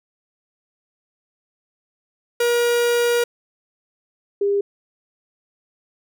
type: tone pair in turn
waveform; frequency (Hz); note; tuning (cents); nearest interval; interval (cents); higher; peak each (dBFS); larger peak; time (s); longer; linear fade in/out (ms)
45% pulse / sine; 477 / 402.4; A#4 / G4; +40 / +45; minor third; 295; first; -16; neither; 2.4-3.24 / 4.41-4.61; first; 5
effects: none